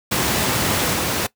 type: noise with level steps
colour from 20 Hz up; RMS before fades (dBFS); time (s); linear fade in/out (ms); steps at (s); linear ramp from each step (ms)
pink; -19 / -21; 0.11-1.27; 10; 0.93; 10
effects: noise-tail reverb RT60 0.1 s tail -19 dB re dry + high-pass 100 Hz 12 dB/octave